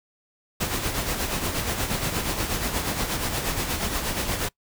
pink noise with tremolo, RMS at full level -25 dBFS, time 0.6-4.49 s, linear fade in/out 10 ms, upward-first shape sine, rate 8.4 Hz, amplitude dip 50%, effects noise-tail reverb RT60 0.1 s tail -23 dB re dry

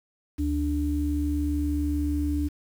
sine tone pair together, 73.42 / 293.7 Hz, D2 / D4, 0 / 0 cents, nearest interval 2 octaves, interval 2400 cents, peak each -26 dBFS, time 0.38-2.49 s, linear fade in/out 20 ms, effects 8-bit

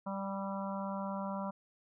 harmonic tone with a mistuned harmonic, 196 Hz, G3, in tune, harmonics 1 / 3 / 4 / 5 / 6 / 7, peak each -38 / -42 / -47 / -42 / -48 / -49 dBFS, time 0.06-1.51 s, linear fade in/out 10 ms, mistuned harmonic 7, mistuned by -21 cents, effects none

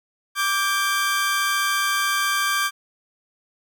sawtooth tone pair together, 1168 / 1588.7 Hz, D6 / G6, -10 / +23 cents, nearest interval perfect fourth, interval 533 cents, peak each -19 dBFS, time 0.35-2.71 s, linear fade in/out 50 ms, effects none

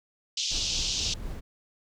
white band-pass noise, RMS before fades -30 dBFS, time 0.37-1.14 s, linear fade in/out 5 ms, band 2800 to 6400 Hz, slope 48 dB/octave
brown noise with tremolo, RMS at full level -35 dBFS, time 0.5-1.41 s, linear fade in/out 20 ms, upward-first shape sine, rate 4.1 Hz, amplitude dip 35%
effects none

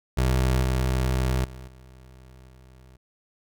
25% pulse tone with level steps, 64 Hz, C2, 38 cents flat, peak -16 / -18 / -35 / -43 / -45 dBFS, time 0.17-2.97 s, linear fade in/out 10 ms, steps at 0.62 / 1.44 / 1.67 / 2.48 s, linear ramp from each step 10 ms, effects none

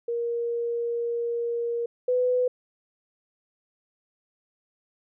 sine tone pair in turn, 470.5 / 499.4 Hz, A#4 / B4, +16 / +19 cents, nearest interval minor second, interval 103 cents, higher second, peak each -25 / -20 dBFS, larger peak second, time 0.08-1.86 / 2.08-2.48 s, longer first, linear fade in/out 5 ms, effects none

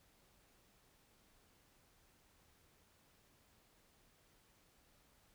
silence, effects pink hiss -71 dBFS RMS until 5.34 s

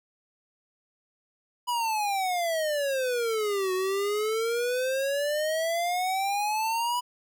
square exponential two-way sweep, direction down then up, 987.8 to 368.2 to 987.8 Hz, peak -26 dBFS, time 1.67-7.01 s, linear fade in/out 20 ms, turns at 3.73 s, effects none

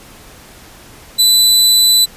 sawtooth tone, 3992 Hz, B7, 18 cents sharp, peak -4 dBFS, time 1.18-2.06 s, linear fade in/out 20 ms, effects pink hiss -39 dBFS RMS until 2.16 s + resampled to 32000 Hz

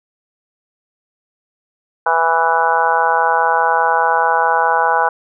harmonic tone, 164.81 Hz, E3, in tune, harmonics 3 / 4 / 5 / 6 / 7 / 8 / 9, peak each -22 / -22 / -16 / -17 / -24 / -24 / -19 dBFS, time 2.06-5.09 s, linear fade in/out 5 ms, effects none

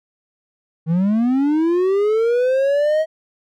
triangle linear sweep, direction up, 155.56 to 639 Hz, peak -12 dBFS, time 0.86-3.06 s, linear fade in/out 50 ms, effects none

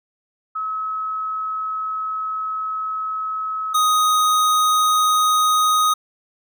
sine / square tone pair in turn, 1286 / 1249.4 Hz, E6 / D#6, -43 / +7 cents, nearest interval unison, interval 50 cents, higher first, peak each -22 / -15 dBFS, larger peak second, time 0.55-3.74 / 3.74-5.94 s, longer first, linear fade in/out 10 ms, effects none

